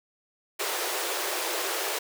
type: high-pass noise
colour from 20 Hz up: pink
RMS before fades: -30 dBFS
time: 0.59-1.99 s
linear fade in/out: 10 ms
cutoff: 340 Hz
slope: 96 dB/octave
effects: none